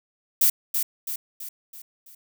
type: noise with echo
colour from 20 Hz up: violet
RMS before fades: -18 dBFS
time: 0.41-0.5 s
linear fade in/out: 5 ms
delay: 330 ms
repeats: 5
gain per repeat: -6 dB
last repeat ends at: 2.15 s
effects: none